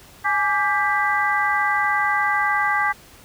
sine tone cluster, 834 / 1171 / 1590 / 1978 Hz, G#5 / D6 / G6 / B6, +7 / -5 / +24 / +2 cents, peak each -23 dBFS, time 0.24-2.93 s, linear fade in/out 20 ms, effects pink hiss -47 dBFS RMS until 3.24 s

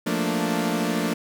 sawtooth chord, Bb major seventh, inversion second, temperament equal, 174.61 / 220 / 233.1 / 293.7 Hz, F3 / A3 / Bb3 / D4, 0 / 0 / 0 / 0 cents, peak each -24 dBFS, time 0.06-1.14 s, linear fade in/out 10 ms, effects none

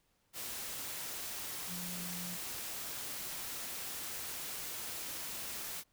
sine tone in noise, 177.5 Hz, F3, 28 cents sharp, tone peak -44 dBFS, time 1.67-2.38 s, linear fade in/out 50 ms, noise white, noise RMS -42 dBFS, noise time 0.33-5.84 s, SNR -5 dB, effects pink hiss -75 dBFS RMS until 5.92 s

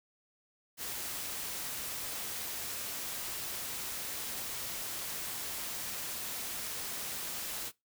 white noise, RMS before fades -39 dBFS, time 0.77-7.72 s, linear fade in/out 50 ms, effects noise-tail reverb RT60 0.2 s tail -22 dB re dry

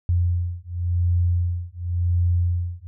sine beating tone pair, 87.1 / 88.02 Hz, F2 / F2, -4 / +14 cents, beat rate 0.92 Hz, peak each -22 dBFS, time 0.09-2.87 s, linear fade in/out 0 ms, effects none

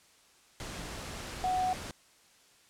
sine tone in noise, 740 Hz, F#5, in tune, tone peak -27 dBFS, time 1.44-1.73 s, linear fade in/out 0 ms, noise pink, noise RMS -41 dBFS, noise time 0.6-1.91 s, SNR +11 dB, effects white hiss -62 dBFS RMS until 2.69 s + low-pass 9000 Hz 12 dB/octave

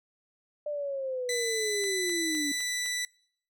sine linear sweep, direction down, 598 to 281.7 Hz, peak -30 dBFS, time 0.66-2.52 s, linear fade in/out 5 ms
15% pulse tone with pitch glide, 2000 to 1977 Hz, B6 to B6, +21 to +1 cents, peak -23 dBFS, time 1.29-3.05 s, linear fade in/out 2 ms, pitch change -20 cents, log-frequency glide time 1.7-2.89 s
click train, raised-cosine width 0.2 ms, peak -28 dBFS, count 5, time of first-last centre 1.84-2.86 s, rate 3.92 Hz
effects noise-tail reverb RT60 0.6 s tail -25 dB re dry

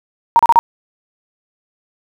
sine tone bursts, 932.3 Hz, A#5, in tune, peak -5 dBFS, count 4, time 0.36-0.59 s, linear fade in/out 0 ms, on 32 ms, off 34 ms, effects 7-bit

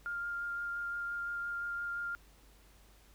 sine tone with vibrato, 1402 Hz, F6, 6 cents sharp, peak -35 dBFS, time 0.06-2.15 s, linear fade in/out 0 ms, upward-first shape sine, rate 5.8 Hz, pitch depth 10 cents each way, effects added 50 Hz sine -60 dBFS peak until 3.14 s + pink hiss -64 dBFS RMS until 3.14 s

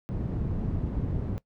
white low-pass noise, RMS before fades -30 dBFS, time 0.09-1.38 s, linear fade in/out 0 ms, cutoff 160 Hz, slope 12 dB/octave, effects noise-tail reverb RT60 0.1 s tail -20 dB re dry

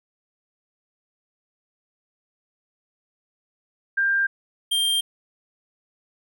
sine / square tone pair in turn, 1592 / 3184 Hz, G6 / G7, +26 / +26 cents, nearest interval octave, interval 1200 cents, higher second, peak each -18 / -20 dBFS, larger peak first, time 3.97-4.27 / 4.71-5.01 s, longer neither, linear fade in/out 10 ms, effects none

